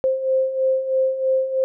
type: beating tone pair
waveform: sine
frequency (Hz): 523.3 / 526.4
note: C5 / C5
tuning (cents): 0 / +10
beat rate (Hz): 3.1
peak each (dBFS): -24 / -18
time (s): 0.04-1.64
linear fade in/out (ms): 0
effects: none